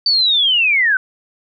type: linear sweep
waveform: sine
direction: down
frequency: 4606 to 1480 Hz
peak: -11 dBFS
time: 0.06-0.97 s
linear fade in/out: 2 ms
effects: none